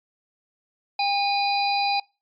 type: harmonic tone with a mistuned harmonic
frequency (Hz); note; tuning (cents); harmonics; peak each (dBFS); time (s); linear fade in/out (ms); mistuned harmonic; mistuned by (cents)
805; G5; +46; 1 / 3 / 5 / 6; -22 / -27 / -29 / -30; 0.99-2; 5; 3; +35
effects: noise-tail reverb RT60 0.3 s tail -25 dB re dry + MP3 96 kbps